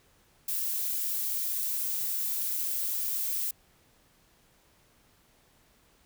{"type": "noise", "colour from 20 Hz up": "violet", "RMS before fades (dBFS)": -31, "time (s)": [0.48, 3.51], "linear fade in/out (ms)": 5, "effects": ["pink hiss -64 dBFS RMS until 6.05 s"]}